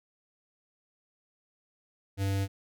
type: tone with notch filter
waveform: square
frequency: 98 Hz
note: G2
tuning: in tune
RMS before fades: -29 dBFS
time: 2.17-2.48 s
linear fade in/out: 50 ms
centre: 1100 Hz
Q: 1.8
effects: none